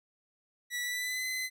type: tone with pitch glide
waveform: sawtooth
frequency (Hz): 1950 to 2034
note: B6 to C7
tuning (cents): -23 to -50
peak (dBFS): -29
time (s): 0.7-1.5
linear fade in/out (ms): 50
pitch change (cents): +73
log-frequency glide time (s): 0.81-1.26
effects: none